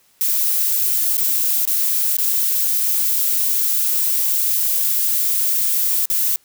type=noise with dropouts; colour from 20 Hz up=violet; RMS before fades=-18 dBFS; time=0.21-6.36 s; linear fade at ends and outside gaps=0 ms; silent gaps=1.17-1.179 / 1.653-1.675 / 2.167-2.185 / 6.055-6.101 s; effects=white hiss -57 dBFS RMS until 6.44 s